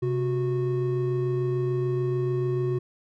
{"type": "tone pair together", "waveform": "triangle", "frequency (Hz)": [130.81, 365.6], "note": ["C3", "F#4"], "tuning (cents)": [0, -21], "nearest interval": "octave + tritone", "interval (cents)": 1779, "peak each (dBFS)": -24, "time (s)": [0.02, 2.79], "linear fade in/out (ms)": 10, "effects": []}